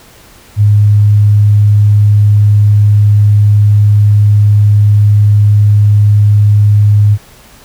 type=tone; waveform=sine; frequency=103.83 Hz; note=G#2; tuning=in tune; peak=-3 dBFS; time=0.56-7.18 s; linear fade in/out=50 ms; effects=pink hiss -39 dBFS RMS until 7.64 s